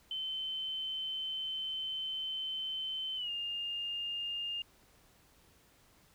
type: tone with pitch glide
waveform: sine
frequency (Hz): 3072 to 2817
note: G7 to F7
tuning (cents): -36 to +14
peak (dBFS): -35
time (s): 0.11-4.62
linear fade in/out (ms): 2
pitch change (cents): -150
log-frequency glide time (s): 3.16-3.3
effects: pink hiss -65 dBFS RMS until 6.14 s